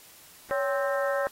harmonic tone with a mistuned harmonic, 262.4 Hz, C4, 5 cents sharp, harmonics 2 / 3 / 4 / 5 / 6 / 7, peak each -26 / -36 / -36 / -35 / -35 / -37 dBFS, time 0.51-1.27 s, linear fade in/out 0 ms, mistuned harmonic 2, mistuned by +110 cents, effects white hiss -52 dBFS RMS until 1.31 s + AAC 48 kbps

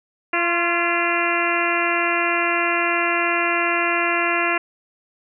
harmonic tone with a mistuned harmonic, 342.9 Hz, F4, 32 cents flat, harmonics 1 / 2 / 3 / 4 / 5 / 6 / 7 / 8, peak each -26 / -26 / -26 / -26 / -26 / -26 / -26 / -26 dBFS, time 0.33-4.58 s, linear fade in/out 5 ms, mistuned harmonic 3, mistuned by +39 cents, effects none

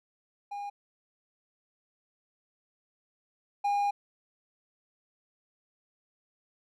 triangle tone pair in turn, 812 / 812 Hz, G#5 / G#5, -39 / -39 cents, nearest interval unison, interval 0 cents, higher neither, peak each -33 / -23 dBFS, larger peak second, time 0.51-0.7 / 3.64-3.91 s, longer second, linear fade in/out 10 ms, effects none

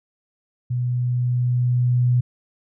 sine tone with level ramp, 123.47 Hz, B2, in tune, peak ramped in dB -20 to -14 dBFS, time 0.7-2.21 s, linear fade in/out 10 ms, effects none

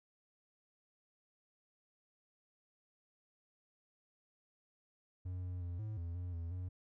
triangle tone with pitch steps, 90.9 / 90.2 / 87.4 / 107.9 / 85 / 89.1 / 84 / 90.8 Hz, F#2 / F#2 / F2 / A2 / F2 / F2 / E2 / F#2, -30 / -44 / +2 / -33 / -46 / +35 / +33 / -32 cents, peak -37 dBFS, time 5.25-6.69 s, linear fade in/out 10 ms, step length 180 ms, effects none

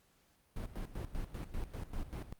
brown noise with tremolo, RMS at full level -39 dBFS, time 0.56-2.33 s, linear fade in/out 5 ms, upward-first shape square, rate 5.1 Hz, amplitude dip 75%, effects pink hiss -71 dBFS RMS until 2.39 s + Opus 48 kbps

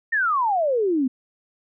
sine exponential sweep, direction down, 1864.7 to 246.9 Hz, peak -18 dBFS, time 0.12-1.08 s, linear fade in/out 10 ms, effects none

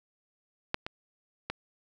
clicks, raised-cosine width 0.3 ms, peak -11 / -19 / -16 dBFS, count 3, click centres 0.744 / 0.865 / 1.5 s, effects none

